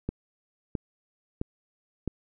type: click train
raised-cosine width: 3 ms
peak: -16 dBFS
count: 4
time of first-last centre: 0.09-2.077 s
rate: 1.51 Hz
effects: none